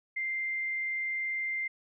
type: tone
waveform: sine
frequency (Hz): 2093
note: C7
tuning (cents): 0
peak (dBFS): -30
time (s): 0.16-1.68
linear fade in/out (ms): 10
effects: none